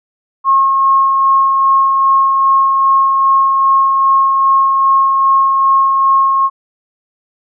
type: tone with tremolo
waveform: sine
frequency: 1082 Hz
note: C#6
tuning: 42 cents flat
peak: -6 dBFS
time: 0.44-6.5 s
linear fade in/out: 50 ms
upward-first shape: sine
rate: 2.5 Hz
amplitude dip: 30%
effects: none